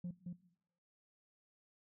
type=tone with echo; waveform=sine; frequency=177.2 Hz; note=F3; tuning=25 cents sharp; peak=-37 dBFS; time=0.04-0.11 s; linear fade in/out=5 ms; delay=220 ms; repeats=1; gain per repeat=-3 dB; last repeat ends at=0.33 s; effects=noise-tail reverb RT60 0.7 s tail -19 dB re dry + tanh soft clip ceiling -38 dBFS